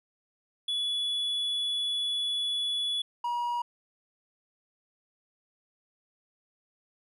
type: tone pair in turn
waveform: triangle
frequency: 3414 / 958 Hz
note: G#7 / A#5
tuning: +47 / +47 cents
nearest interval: octave + minor seventh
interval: 2200 cents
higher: first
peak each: -26 dBFS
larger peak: neither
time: 0.68-3.02 / 3.24-3.62 s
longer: first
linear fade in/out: 5 ms
effects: resampled to 32000 Hz

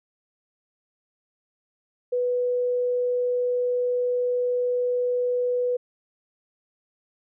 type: tone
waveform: sine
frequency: 493.2 Hz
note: B4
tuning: 2 cents flat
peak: -21 dBFS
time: 2.12-5.77 s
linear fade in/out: 10 ms
effects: none

